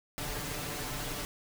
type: noise with comb filter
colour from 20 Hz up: pink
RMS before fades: -37 dBFS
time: 0.18-1.25 s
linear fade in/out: 0 ms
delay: 6.8 ms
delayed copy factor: +0.75
effects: none